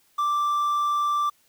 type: tone with quantisation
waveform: triangle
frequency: 1174.7 Hz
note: D6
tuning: in tune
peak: -19 dBFS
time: 0.18-1.3 s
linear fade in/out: 10 ms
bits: 8
effects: white hiss -63 dBFS RMS until 1.48 s